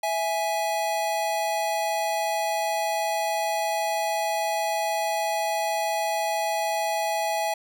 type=tone pair together; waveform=square; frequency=659.3 / 833 Hz; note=E5 / G#5; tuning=0 / +5 cents; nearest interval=major third; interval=405 cents; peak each=-28 / -27 dBFS; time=0.03-7.54 s; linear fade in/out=5 ms; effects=none

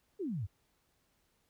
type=exponential sweep; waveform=sine; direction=down; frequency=439.5 to 85.4 Hz; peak=-34 dBFS; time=0.19-0.47 s; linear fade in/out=20 ms; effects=pink hiss -75 dBFS RMS until 1.49 s

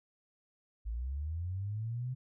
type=linear sweep; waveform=sine; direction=up; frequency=51.91 to 130.1 Hz; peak=-34 dBFS; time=0.85-2.15 s; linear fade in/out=20 ms; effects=none

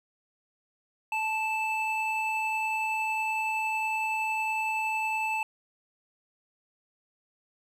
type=tone pair together; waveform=triangle; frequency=875.4 / 2637 Hz; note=A5 / E7; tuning=-9 / 0 cents; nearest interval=octave + perfect fifth; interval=1909 cents; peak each=-28 / -28 dBFS; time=1.12-5.43 s; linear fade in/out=2 ms; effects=none

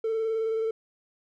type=tone with vibrato; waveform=triangle; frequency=445.9 Hz; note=A4; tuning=23 cents sharp; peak=-22 dBFS; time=0.04-0.71 s; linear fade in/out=5 ms; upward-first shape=square; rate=19 Hz; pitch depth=18 cents each way; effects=tanh soft clip ceiling -20 dBFS

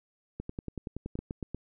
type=two click trains; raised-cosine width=3 ms; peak=-23 / -22 dBFS; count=9 / 4; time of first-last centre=0.4-1.155 / 1.19-1.546 s; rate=10.6 / 8.42 Hz; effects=none

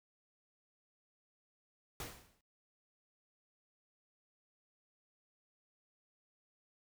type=noise with exponential decay; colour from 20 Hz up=pink; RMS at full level=-41 dBFS; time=2-2.41 s; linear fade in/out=2 ms; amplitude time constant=89 ms; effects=noise-tail reverb RT60 0.1 s tail -18 dB re dry

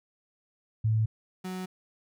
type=tone pair in turn; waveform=sine / 35% pulse; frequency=110 / 185 Hz; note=A2 / F#3; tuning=0 / 0 cents; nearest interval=major sixth; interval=900 cents; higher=second; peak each=-22 / -32 dBFS; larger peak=first; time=0.84-1.06 / 1.44-1.66 s; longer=neither; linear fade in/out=10 ms; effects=none

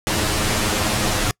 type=noise with comb filter; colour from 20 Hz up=pink; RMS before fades=-20 dBFS; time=0.07-1.31 s; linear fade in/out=0 ms; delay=9.5 ms; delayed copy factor=+1; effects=noise-tail reverb RT60 0.1 s tail -26 dB re dry + low-pass 11000 Hz 12 dB/octave

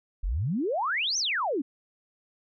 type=exponential two-way sweep; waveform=sine; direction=up then down; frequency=37.65 to 6360 to 248.6 Hz; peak=-25 dBFS; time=0.23-1.62 s; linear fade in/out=10 ms; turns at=1.18 s; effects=none

